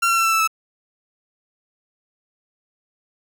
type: tone with pitch steps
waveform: 30% pulse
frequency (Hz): 1370 / 1357.4 / 1344.9 / 1332.5 / 1320.3 / 1308.1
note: F6 / F6 / E6 / E6 / E6 / E6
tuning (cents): -34 / -50 / +34 / +18 / +2 / -14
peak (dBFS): -13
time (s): 0.02-0.476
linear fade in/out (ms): 10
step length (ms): 76
effects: none